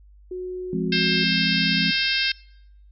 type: tone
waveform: sine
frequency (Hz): 366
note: F#4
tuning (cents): -19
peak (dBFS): -28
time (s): 0.31-1.24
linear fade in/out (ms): 5
type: chord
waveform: sine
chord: F minor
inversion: none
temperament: equal with one note detuned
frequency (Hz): 172.41 / 207.7 / 261.6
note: F3 / Ab3 / C4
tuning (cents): -22 / 0 / 0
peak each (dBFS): -26 / -27 / -29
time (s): 0.73-1.91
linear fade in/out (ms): 2
type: harmonic tone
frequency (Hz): 530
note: C5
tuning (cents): +22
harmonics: 3 / 4 / 5 / 6 / 7 / 8 / 9 / 10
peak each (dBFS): -28 / -29 / -26 / -29 / -27 / -32 / -28 / -31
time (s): 0.92-2.32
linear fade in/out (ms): 5
effects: noise-tail reverb RT60 0.8 s tail -24 dB re dry + added 50 Hz sine -47 dBFS peak until 2.91 s